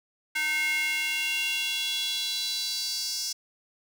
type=tone with high-pass filter sweep; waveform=square; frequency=307.2 Hz; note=D#4; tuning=22 cents flat; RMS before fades=-29 dBFS; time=0.35-3.33 s; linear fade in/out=10 ms; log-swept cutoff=1900 to 5300 Hz; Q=4.7; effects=none